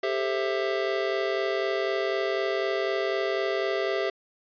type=chord; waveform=square; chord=A minor seventh; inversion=third; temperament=just; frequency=396 / 440 / 528 / 660 Hz; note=G4 / A4 / C5 / E5; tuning=+18 / 0 / +16 / +2 cents; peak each=-29 / -35 / -34 / -31 dBFS; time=0.03-4.1 s; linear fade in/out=5 ms; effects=resampled to 11025 Hz